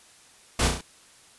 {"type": "noise with echo", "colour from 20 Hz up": "pink", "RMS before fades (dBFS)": -23, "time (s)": [0.59, 0.68], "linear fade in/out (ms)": 5, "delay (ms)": 33, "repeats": 4, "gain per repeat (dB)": -4, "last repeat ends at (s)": 0.812, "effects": ["white hiss -54 dBFS RMS until 1.38 s", "resampled to 24000 Hz"]}